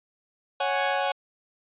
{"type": "chord", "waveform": "sawtooth", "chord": "C# suspended fourth", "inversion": "none", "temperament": "equal", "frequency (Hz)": [554.4, 740, 830.6], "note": ["C#5", "F#5", "G#5"], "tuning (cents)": [0, 0, 0], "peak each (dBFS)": -24, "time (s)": [0.6, 1.12], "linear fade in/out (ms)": 5, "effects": ["resampled to 8000 Hz"]}